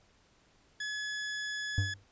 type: tone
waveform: sawtooth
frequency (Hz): 1700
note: G#6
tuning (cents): +40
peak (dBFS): -31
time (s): 0.8-1.94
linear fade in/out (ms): 5
type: tone with exponential decay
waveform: triangle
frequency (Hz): 98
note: G2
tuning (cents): 0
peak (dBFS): -21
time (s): 1.78-2.04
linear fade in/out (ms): 0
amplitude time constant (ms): 55
effects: pink hiss -66 dBFS RMS until 2.11 s + resampled to 16000 Hz